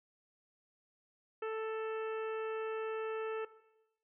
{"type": "harmonic tone", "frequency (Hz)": 440.8, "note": "A4", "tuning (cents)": 3, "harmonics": [1, 2, 3, 4, 5, 6, 7], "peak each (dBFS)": [-36, -48, -44, -51, -57, -52, -62], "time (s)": [1.42, 3.45], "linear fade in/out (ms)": 5, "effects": ["noise-tail reverb RT60 0.9 s tail -17 dB re dry"]}